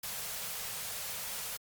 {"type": "band-stop noise", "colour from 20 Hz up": "white", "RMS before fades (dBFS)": -39, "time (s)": [0.03, 1.57], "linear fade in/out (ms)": 5, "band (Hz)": [220, 420], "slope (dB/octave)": 96, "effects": ["Opus 48 kbps"]}